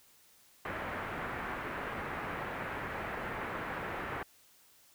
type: low-pass noise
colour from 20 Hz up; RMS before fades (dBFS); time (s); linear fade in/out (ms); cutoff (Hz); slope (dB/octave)
white; -39; 0.65-4.23; 2; 1900; 24
effects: white hiss -63 dBFS RMS until 4.94 s